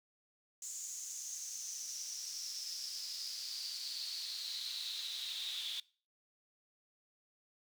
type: noise with high-pass filter sweep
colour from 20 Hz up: brown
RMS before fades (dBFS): -43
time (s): 0.62-5.8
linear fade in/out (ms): 2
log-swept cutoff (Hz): 7000 to 3500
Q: 7.6
effects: noise-tail reverb RT60 0.4 s tail -22 dB re dry